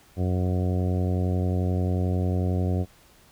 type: harmonic tone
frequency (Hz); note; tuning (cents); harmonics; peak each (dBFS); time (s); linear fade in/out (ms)
91.2; F#2; -24; 1 / 2 / 3 / 4 / 5 / 6 / 7 / 8; -23 / -29 / -33 / -35 / -37 / -39 / -40 / -41; 0.16-2.86; 50
effects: pink hiss -56 dBFS RMS until 3.31 s